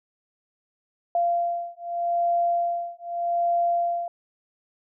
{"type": "beating tone pair", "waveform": "sine", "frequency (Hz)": [690, 690.82], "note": ["F5", "F5"], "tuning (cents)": [-21, -19], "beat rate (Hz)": 0.82, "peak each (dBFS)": -25, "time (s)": [1.15, 4.08], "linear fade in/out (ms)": 2, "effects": []}